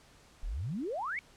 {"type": "exponential sweep", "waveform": "sine", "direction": "up", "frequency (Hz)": [32.7, 2312], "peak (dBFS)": -33, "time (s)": [0.43, 1.19], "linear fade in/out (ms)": 0, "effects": ["pink hiss -60 dBFS RMS until 1.36 s", "low-pass 9000 Hz 12 dB/octave"]}